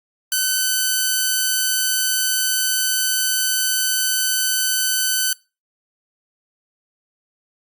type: tone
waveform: 5% pulse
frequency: 1515 Hz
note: F#6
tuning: 40 cents sharp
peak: -6 dBFS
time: 0.32-5.33 s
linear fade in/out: 2 ms
effects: noise-tail reverb RT60 0.3 s tail -24 dB re dry + Opus 48 kbps